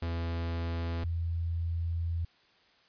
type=tone pair in turn; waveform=45% pulse / sine; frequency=84 / 84 Hz; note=E2 / E2; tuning=+33 / +33 cents; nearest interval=unison; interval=0 cents; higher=neither; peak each=-31 / -29 dBFS; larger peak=second; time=0.02-1.04 / 1.04-2.25 s; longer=second; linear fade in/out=5 ms; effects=white hiss -64 dBFS RMS until 2.88 s + resampled to 11025 Hz